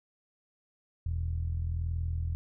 15% pulse tone with low-pass filter, 41.2 Hz, E1, in tune, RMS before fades -32 dBFS, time 1.06-2.35 s, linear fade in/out 0 ms, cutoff 94 Hz, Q 3.9, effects none

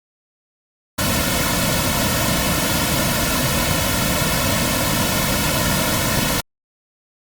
pink noise with comb filter, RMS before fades -19 dBFS, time 0.98-6.41 s, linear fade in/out 10 ms, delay 2.5 ms, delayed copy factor -0.9, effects Opus 48 kbps

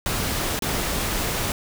pink noise with dropouts, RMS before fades -25 dBFS, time 0.06-1.52 s, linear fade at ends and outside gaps 1 ms, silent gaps 0.591-0.622 s, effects none

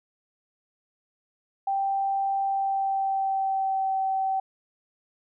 sine tone with pitch glide, 784 to 768.8 Hz, G5 to G5, 0 to -34 cents, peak -23 dBFS, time 1.67-4.4 s, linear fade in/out 5 ms, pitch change -34 cents, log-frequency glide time 2.44-3.97 s, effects none

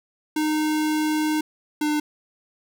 square tone pair in turn, 307.5 / 300.7 Hz, D#4 / D4, -20 / +41 cents, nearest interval unison, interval 39 cents, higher first, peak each -21 dBFS, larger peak neither, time 0.36-1.41 / 1.81-2 s, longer first, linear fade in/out 5 ms, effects none

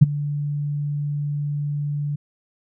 sine tone with ADSR envelope, 145.8 Hz, D3, 12 cents flat, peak -3 dBFS, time 0.01-2.16 s, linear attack 15 ms, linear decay 21 ms, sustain -19 dB, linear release 9 ms, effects none

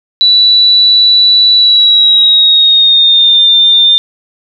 sine tone with pitch glide, 3951 to 3602 Hz, B7 to A7, 0 to +40 cents, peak -3 dBFS, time 0.21-3.98 s, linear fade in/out 0 ms, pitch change -160 cents, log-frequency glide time 1.56-3.39 s, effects none

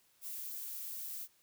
violet noise, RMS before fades -43 dBFS, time 0.21-1.28 s, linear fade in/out 50 ms, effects white hiss -70 dBFS RMS until 1.42 s

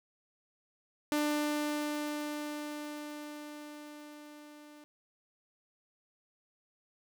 sawtooth tone with level ramp, 297.4 Hz, D4, 22 cents sharp, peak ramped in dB -24 to -48 dBFS, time 1.12-4.84 s, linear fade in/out 0 ms, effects none

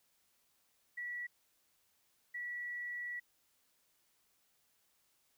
sine tone bursts at uneven times, 1942 Hz, B6, 30 cents flat, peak -39 dBFS, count 2, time 0.97-1.27 / 2.34-3.2 s, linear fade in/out 10 ms, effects white hiss -75 dBFS RMS until 5.37 s

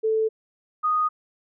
sine tone pair in turn, 440 / 1240.2 Hz, A4 / D#6, 0 / -6 cents, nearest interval octave + tritone, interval 1794 cents, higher second, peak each -19 dBFS, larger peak neither, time 0.03-0.29 / 0.83-1.09 s, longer neither, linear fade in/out 20 ms, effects none

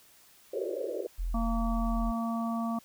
pink band-pass noise, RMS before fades -34 dBFS, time 0.53-1.07 s, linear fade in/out 5 ms, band 340 to 600 Hz, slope 96 dB/octave
sine tone, 42.45 Hz, F1, 48 cents flat, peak -29 dBFS, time 1.18-2.12 s, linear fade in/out 20 ms
harmonic tone, 229.3 Hz, A#3, 28 cents flat, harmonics 1 / 3 / 4 / 5, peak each -30 / -37 / -44 / -38 dBFS, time 1.34-2.79 s, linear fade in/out 5 ms
effects white hiss -59 dBFS RMS until 2.84 s

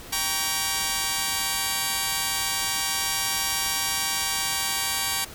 5% pulse chord, G diminished, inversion none, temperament just, 784 / 940.8 / 1128.9 Hz, G5 / Bb5 / Db6, 0 / +16 / +31 cents, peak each -17 dBFS, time 0.12-5.25 s, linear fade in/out 10 ms, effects pink hiss -42 dBFS RMS until 5.34 s

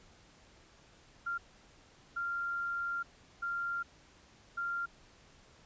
sine tone bursts at uneven times, 1389 Hz, F6, 10 cents flat, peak -33 dBFS, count 4, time 1.26-1.38 / 2.16-3.03 / 3.42-3.83 / 4.57-4.86 s, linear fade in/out 10 ms, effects pink hiss -61 dBFS RMS until 5.65 s + resampled to 16000 Hz

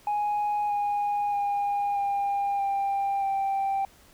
sine tone with pitch steps, 830.6 / 821.1 / 811.6 / 802.3 / 793.1 / 784 Hz, G#5 / G#5 / G#5 / G5 / G5 / G5, 0 / -20 / -40 / +40 / +20 / 0 cents, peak -22 dBFS, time 0.07-3.85 s, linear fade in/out 2 ms, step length 630 ms, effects tanh soft clip ceiling -22 dBFS + pink hiss -56 dBFS RMS until 4.13 s

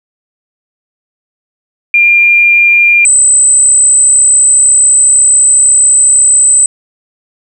sine tone pair in turn, 2398 / 8066 Hz, D7 / B8, +36 / +36 cents, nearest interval octave + major sixth, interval 2100 cents, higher second, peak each -3 dBFS, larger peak neither, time 1.94-3.05 / 3.05-6.66 s, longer second, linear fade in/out 2 ms, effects 7-bit

